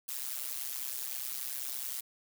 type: noise with amplitude modulation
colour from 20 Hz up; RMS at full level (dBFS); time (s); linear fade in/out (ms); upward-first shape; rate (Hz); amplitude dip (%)
blue; -34; 0.08-2.01; 10; sine; 130; 100
effects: none